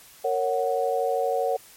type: chord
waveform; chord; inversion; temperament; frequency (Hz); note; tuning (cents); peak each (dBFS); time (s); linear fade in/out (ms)
sine; F# major; first; just; 462.5 / 555 / 740; A#4 / C#5 / F#5; -14 / +2 / 0; -26; 0.24-1.57; 10
effects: white hiss -50 dBFS RMS until 1.76 s + MP3 64 kbps